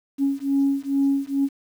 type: beating tone pair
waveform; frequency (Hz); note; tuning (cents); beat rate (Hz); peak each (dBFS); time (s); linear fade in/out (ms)
sine; 275.4 / 277.7; C#4 / C#4; -11 / +3; 2.3; -21; 0.18-1.49; 50
effects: tanh soft clip ceiling -12 dBFS + 8-bit